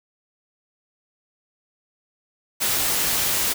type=noise; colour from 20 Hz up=white; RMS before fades=-22 dBFS; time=2.6-3.54 s; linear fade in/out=20 ms; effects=none